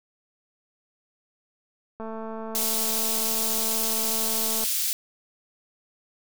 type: click train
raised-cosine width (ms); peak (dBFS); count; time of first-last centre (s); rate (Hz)
1; -23; 587; 2-4.64; 222
type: high-pass noise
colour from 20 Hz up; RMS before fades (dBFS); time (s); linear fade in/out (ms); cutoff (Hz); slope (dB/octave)
white; -26; 2.55-4.93; 0; 3400; 12
effects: none